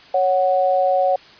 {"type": "tone pair together", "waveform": "sine", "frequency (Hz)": [554.4, 740], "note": ["C#5", "F#5"], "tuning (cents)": [0, 0], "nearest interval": "perfect fourth", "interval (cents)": 500, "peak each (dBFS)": -17, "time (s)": [0.14, 1.16], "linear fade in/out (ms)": 5, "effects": ["white hiss -45 dBFS RMS until 1.39 s", "resampled to 11025 Hz"]}